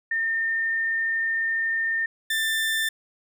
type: tone pair in turn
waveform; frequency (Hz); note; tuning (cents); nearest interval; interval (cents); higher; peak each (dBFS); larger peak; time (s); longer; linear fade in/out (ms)
sine / 30% pulse; 1814 / 1779.7; A#6 / A6; -48 / +19; unison; 33; first; -22 / -20; second; 0.11-2.06 / 2.3-2.89; first; 5
effects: none